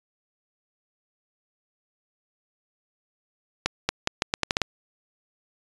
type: accelerating click train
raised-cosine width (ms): 0.2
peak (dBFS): -4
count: 9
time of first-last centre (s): 3.66-4.617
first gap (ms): 230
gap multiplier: 0.8
effects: resampled to 22050 Hz